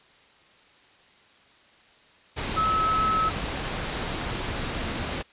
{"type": "tone in noise", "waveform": "sine", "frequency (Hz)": 1294, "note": "E6", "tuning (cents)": -32, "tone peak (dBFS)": -21, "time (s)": [2.56, 3.3], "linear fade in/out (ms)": 20, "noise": "pink", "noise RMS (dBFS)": -30, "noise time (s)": [2.36, 5.23], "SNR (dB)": 6, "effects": ["white hiss -56 dBFS RMS until 5.32 s", "resampled to 8000 Hz"]}